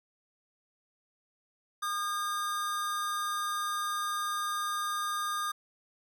square tone pair together, 1219 / 1612 Hz, D#6 / G6, -36 / +48 cents, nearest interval perfect fourth, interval 484 cents, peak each -32 / -40 dBFS, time 1.82-5.52 s, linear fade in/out 10 ms, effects none

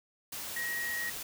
sine tone in noise, 1894 Hz, A#6, 27 cents sharp, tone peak -33 dBFS, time 0.56-1.1 s, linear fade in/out 5 ms, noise white, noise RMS -40 dBFS, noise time 0.32-1.23 s, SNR +4 dB, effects none

